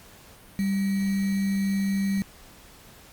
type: tone with sample-and-hold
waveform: sine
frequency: 196 Hz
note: G3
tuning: in tune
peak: -22 dBFS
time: 0.59-2.22 s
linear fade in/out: 0 ms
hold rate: 2100 Hz
effects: pink hiss -50 dBFS RMS until 3.12 s + Opus 48 kbps